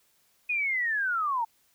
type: linear sweep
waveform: sine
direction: down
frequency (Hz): 2495 to 880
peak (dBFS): -25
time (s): 0.49-1.45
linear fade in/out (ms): 10
effects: white hiss -67 dBFS RMS until 1.74 s